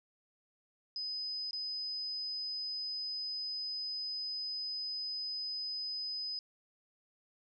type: tone with dropouts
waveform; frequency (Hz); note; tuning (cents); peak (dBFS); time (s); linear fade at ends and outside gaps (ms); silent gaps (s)
sine; 5020; D#8; +15; -36; 0.96-6.39; 1; 1.509-1.531
effects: none